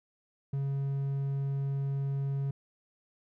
triangle tone, 138.2 Hz, C#3, 5 cents flat, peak -27 dBFS, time 0.53-2.51 s, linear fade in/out 5 ms, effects none

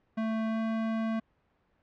square tone with pitch glide, 221.8 to 223.3 Hz, A3 to A3, +14 to +26 cents, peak -29 dBFS, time 0.17-1.2 s, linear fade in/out 10 ms, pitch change +12 cents, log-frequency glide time 0.48-0.59 s, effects pink hiss -71 dBFS RMS until 1.82 s + low-pass 2000 Hz 12 dB/octave

